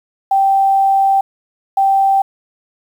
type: tone pair in turn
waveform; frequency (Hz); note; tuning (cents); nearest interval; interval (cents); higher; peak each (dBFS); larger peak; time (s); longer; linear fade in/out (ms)
sine; 781 / 781; G5 / G5; -7 / -7; unison; 0; neither; -9; neither; 0.31-1.21 / 1.77-2.22; first; 5
effects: 7-bit